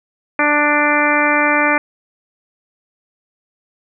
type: harmonic tone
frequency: 295.1 Hz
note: D4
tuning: 8 cents sharp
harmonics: 1 / 2 / 3 / 4 / 5 / 6 / 7 / 8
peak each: -20 / -20 / -20 / -20 / -20 / -20 / -20 / -20 dBFS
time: 0.39-1.78 s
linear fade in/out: 2 ms
effects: none